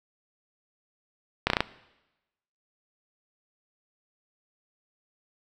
slowing click train, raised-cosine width 0.3 ms, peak -5 dBFS, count 5, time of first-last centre 1.47-1.606 s, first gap 31 ms, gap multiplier 1.06, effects noise-tail reverb RT60 1.0 s tail -19 dB re dry

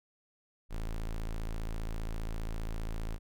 square tone, 27.51 Hz, A0, 1 cent sharp, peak -34 dBFS, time 0.69-3.19 s, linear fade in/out 50 ms, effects none

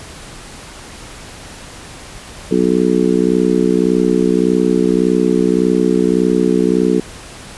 harmonic tone, 61.74 Hz, B1, in tune, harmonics 3 / 4 / 5 / 6 / 7, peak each -17 / -17 / -17 / -17 / -17 dBFS, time 2.51-7 s, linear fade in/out 5 ms, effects pink hiss -34 dBFS RMS until 7.57 s + resampled to 24000 Hz

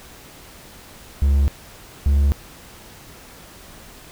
triangle tone pair in turn, 69.8 / 70.49 Hz, C#2 / C#2, +13 / +30 cents, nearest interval unison, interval 17 cents, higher second, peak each -11 dBFS, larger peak neither, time 1.22-1.48 / 2.06-2.32 s, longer neither, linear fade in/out 0 ms, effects pink hiss -43 dBFS RMS until 4.11 s

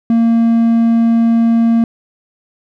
triangle tone, 230 Hz, A#3, 23 cents flat, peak -6 dBFS, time 0.1-1.84 s, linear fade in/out 2 ms, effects none

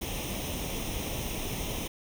pink noise with comb filter, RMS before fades -34 dBFS, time 0.01-1.88 s, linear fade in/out 10 ms, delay 0.33 ms, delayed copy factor +0.7, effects none

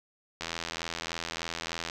click train, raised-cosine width 0.2 ms, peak -16 dBFS, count 125, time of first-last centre 0.41-1.899 s, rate 83.3 Hz, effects none

